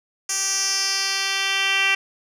10% pulse tone with band-pass filter sweep, 390 Hz, G4, 9 cents flat, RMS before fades -22 dBFS, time 0.29-1.95 s, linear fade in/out 5 ms, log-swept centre 7100 to 2700 Hz, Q 3.1, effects none

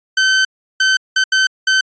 sawtooth tone bursts at uneven times, 1536 Hz, G6, 36 cents flat, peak -7 dBFS, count 5, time 0.17-0.45 / 0.8-0.97 / 1.16-1.24 / 1.32-1.47 / 1.67-1.81 s, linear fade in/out 5 ms, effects resampled to 16000 Hz

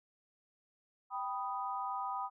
sine chord, G augmented, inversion none, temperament equal, 784 / 987.8 / 1244.5 Hz, G5 / B5 / D#6, 0 / 0 / 0 cents, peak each -40 / -39 / -40 dBFS, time 1.1-2.3 s, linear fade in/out 50 ms, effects none

